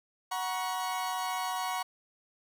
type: chord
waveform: 40% pulse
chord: F# major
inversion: none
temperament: equal with one note detuned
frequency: 740 / 955.2 / 1108.7 Hz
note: F#5 / A#5 / C#6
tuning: 0 / +42 / 0 cents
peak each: -34 / -35 / -36 dBFS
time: 0.31-1.83 s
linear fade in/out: 10 ms
effects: none